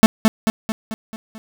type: tone with echo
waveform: 45% pulse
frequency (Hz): 220.5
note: A3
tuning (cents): +4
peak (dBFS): -4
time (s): 0.03-0.06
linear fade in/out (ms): 0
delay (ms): 220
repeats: 6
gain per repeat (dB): -5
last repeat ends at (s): 1.38
effects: none